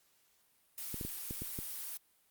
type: noise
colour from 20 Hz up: blue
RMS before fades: -42 dBFS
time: 0.78-1.97 s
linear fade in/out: 0 ms
type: clicks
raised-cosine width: 3 ms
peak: -28 dBFS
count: 6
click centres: 0.943 / 1.012 / 1.05 / 1.309 / 1.42 / 1.589 s
effects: white hiss -71 dBFS RMS until 2.3 s + Opus 48 kbps